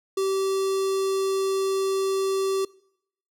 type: tone with notch filter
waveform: square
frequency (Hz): 386.4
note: G4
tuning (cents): -25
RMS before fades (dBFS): -24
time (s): 0.17-2.65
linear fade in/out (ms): 5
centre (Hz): 2100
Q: 0.93
effects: noise-tail reverb RT60 0.7 s tail -23 dB re dry + low-pass 12000 Hz 12 dB/octave